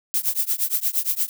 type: noise with tremolo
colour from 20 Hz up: violet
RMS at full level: -19 dBFS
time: 0.14-1.29 s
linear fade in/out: 0 ms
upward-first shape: triangle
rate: 8.6 Hz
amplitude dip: 100%
effects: none